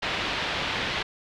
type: low-pass noise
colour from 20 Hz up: white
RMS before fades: -29 dBFS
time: 0.02-1.03 s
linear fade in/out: 10 ms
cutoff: 3600 Hz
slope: 24 dB/octave
effects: none